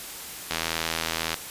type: click train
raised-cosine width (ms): 0.2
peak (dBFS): -8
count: 69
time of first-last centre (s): 0.51-1.342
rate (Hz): 81.7
effects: white hiss -38 dBFS RMS until 1.5 s + resampled to 32000 Hz